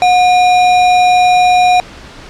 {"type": "tone with sample-and-hold", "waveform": "sine", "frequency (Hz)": 726, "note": "F#5", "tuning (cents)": -33, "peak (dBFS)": -5, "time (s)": [0.02, 1.8], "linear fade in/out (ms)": 0, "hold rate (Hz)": 3150, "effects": ["pink hiss -33 dBFS RMS until 2.29 s", "low-pass 5000 Hz 12 dB/octave"]}